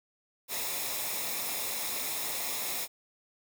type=noise with comb filter; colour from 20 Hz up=white; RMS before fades=-34 dBFS; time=0.48-2.88 s; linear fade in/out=50 ms; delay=0.66 ms; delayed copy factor=-0.55; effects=none